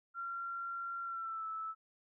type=tone with pitch glide; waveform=sine; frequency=1374 to 1311.2 Hz; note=F6 to E6; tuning=-29 to -10 cents; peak=-38 dBFS; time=0.14-1.75 s; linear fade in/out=50 ms; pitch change=-81 cents; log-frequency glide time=1.03-1.46 s; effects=none